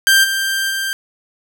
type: tone with level steps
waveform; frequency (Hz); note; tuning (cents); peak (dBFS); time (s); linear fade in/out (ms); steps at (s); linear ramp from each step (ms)
sawtooth; 1578; G6; +11; -5 / -13 / -15; 0.07-0.93; 0; 0.23 / 0.69; 20
effects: none